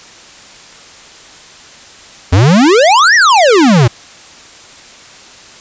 square exponential two-way sweep, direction up then down, 83 to 1975.5 to 109.5 Hz, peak -5 dBFS, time 2.32-3.88 s, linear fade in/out 10 ms, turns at 3.15 s, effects white hiss -36 dBFS RMS until 5.6 s + resampled to 16000 Hz

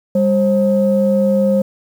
sine tone pair together, 199.7 / 533.1 Hz, G3 / C5, +32 / +32 cents, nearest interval octave + perfect fourth, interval 1700 cents, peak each -13 dBFS, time 0.15-1.62 s, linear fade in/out 5 ms, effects tanh soft clip ceiling -4 dBFS + 7-bit

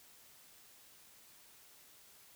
silence, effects white hiss -61 dBFS RMS until 2.35 s

